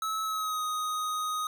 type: tone with pitch glide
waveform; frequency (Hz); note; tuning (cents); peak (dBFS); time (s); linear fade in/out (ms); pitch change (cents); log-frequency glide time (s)
square; 1298 to 1249.4; E6 to D#6; -27 to +7; -30; 0.02-1.47; 2; -66; 0.23-0.63
effects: none